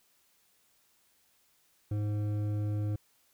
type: tone with hard clipping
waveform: triangle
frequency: 104.5 Hz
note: G#2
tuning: 11 cents sharp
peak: -31 dBFS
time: 1.91-2.96 s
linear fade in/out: 5 ms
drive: 13 dB
effects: white hiss -69 dBFS RMS until 3.33 s